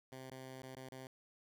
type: tone with dropouts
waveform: 10% pulse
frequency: 130.81 Hz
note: C3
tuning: in tune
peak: -40 dBFS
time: 0.12-1.07 s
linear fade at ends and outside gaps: 2 ms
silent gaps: 0.301-0.314 / 0.62-0.632 / 0.753-0.767 / 0.888-0.92 s
effects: none